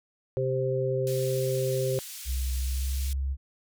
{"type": "harmonic tone", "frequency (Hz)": 130.81, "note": "C3", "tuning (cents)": 0, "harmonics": [1, 3, 4], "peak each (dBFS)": [-29, -29, -29], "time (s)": [0.37, 1.99], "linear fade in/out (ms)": 0}
{"type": "band-pass noise", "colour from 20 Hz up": "white", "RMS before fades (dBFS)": -41, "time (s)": [1.07, 3.13], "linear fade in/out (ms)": 0, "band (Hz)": [2700, 14000], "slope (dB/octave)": 12}
{"type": "tone with pitch glide", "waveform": "sine", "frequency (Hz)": [64.1, 67.6], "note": ["C2", "C#2"], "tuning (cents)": [-35, -43], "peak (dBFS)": -26, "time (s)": [2.25, 3.37], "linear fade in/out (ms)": 50, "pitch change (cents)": 92, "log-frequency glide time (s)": [2.56, 3.1]}
{"effects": []}